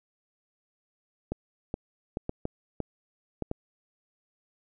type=clicks; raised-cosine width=2 ms; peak=-17 dBFS; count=8; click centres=1.32 / 1.741 / 2.171 / 2.294 / 2.454 / 2.803 / 3.423 / 3.514 s; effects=none